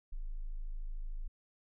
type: tone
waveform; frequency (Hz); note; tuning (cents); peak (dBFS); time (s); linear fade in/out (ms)
sine; 26.72; A0; -50; -36; 0.12-1.28; 10
effects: none